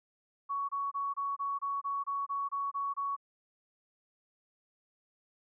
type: tone bursts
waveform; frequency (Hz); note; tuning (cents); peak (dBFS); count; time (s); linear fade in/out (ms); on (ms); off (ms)
sine; 1118; C#6; +14; -31; 12; 0.49-3.165; 20; 200; 25
effects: none